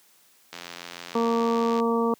click train, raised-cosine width 0.2 ms, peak -19 dBFS, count 111, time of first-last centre 0.53-1.8 s, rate 86.6 Hz
harmonic tone, 231.1 Hz, A#3, 15 cents flat, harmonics 1 / 2 / 3 / 4 / 5, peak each -24 / -24 / -35 / -30 / -30 dBFS, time 1.15-2.14 s, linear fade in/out 2 ms
effects white hiss -59 dBFS RMS until 2.19 s + high-pass 150 Hz 12 dB/octave

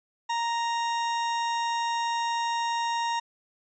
40% pulse tone, 932.3 Hz, A#5, in tune, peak -25 dBFS, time 0.29-3.2 s, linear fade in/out 10 ms, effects resampled to 16000 Hz

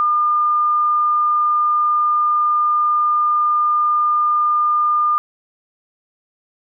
sine tone, 1207 Hz, D6, 47 cents sharp, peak -13 dBFS, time 0-5.18 s, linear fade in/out 0 ms, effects none

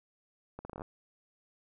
accelerating click train, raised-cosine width 1 ms, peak -28 dBFS, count 9, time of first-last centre 0.59-0.819 s, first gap 60 ms, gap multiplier 0.77, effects none

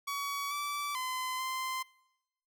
sawtooth tone with pitch steps, 1130 / 1158 / 1025 / 1038 Hz, C#6 / D6 / C6 / C6, +33 / -25 / -36 / -14 cents, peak -30 dBFS, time 0.07-1.83 s, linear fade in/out 10 ms, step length 440 ms, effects noise-tail reverb RT60 1.0 s tail -25 dB re dry

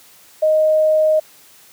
sine tone, 622.3 Hz, D#5, in tune, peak -11 dBFS, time 0.42-1.2 s, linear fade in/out 10 ms, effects white hiss -47 dBFS RMS until 1.72 s + high-pass 100 Hz 12 dB/octave

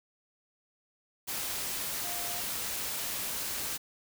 sine tone in noise, 703 Hz, F5, 11 cents sharp, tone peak -43 dBFS, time 2.03-2.41 s, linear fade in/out 20 ms, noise white, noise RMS -35 dBFS, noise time 1.27-3.78 s, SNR -11 dB, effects none

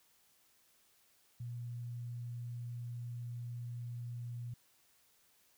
sine tone, 120 Hz, B2, 49 cents flat, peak -40 dBFS, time 1.4-4.54 s, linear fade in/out 5 ms, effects white hiss -70 dBFS RMS until 5.57 s

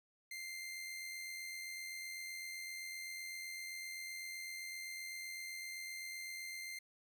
sawtooth tone with amplitude modulation, 2093 Hz, C7, in tune, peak -39 dBFS, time 0.31-6.79 s, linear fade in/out 5 ms, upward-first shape sine, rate 87.8 Hz, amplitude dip 35%, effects none

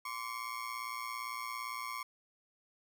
30% pulse ring-modulated tone, 1093 Hz, C#6, 25 cents flat, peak -33 dBFS, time 0.05-2.03 s, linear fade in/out 5 ms, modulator 58.8 Hz, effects none

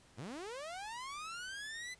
sawtooth linear sweep, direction up, 92.7 to 2040 Hz, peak -39 dBFS, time 0.17-1.95 s, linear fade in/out 20 ms, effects pink hiss -64 dBFS RMS until 1.99 s + resampled to 22050 Hz

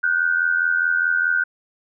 sine tone pair together, 1449 / 1533.8 Hz, F#6 / G6, -37 / -38 cents, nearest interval minor second, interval 99 cents, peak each -19 / -20 dBFS, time 0.03-1.44 s, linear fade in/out 10 ms, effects none

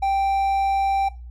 triangle tone, 784 Hz, G5, in tune, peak -16 dBFS, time 0.02-1.09 s, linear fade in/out 10 ms, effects noise-tail reverb RT60 0.3 s tail -17 dB re dry + added 60 Hz sine -35 dBFS peak until 1.3 s

